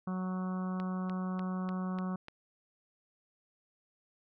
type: harmonic tone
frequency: 185 Hz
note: F#3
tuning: in tune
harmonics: 1 / 2 / 3 / 4 / 5 / 6 / 7 / 8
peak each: -33 / -48 / -49 / -49 / -52 / -46 / -50 / -55 dBFS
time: 0.07-2.16 s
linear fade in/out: 5 ms
type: click train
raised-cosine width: 0.3 ms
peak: -29 dBFS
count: 6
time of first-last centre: 0.8-2.284 s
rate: 3.37 Hz
effects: none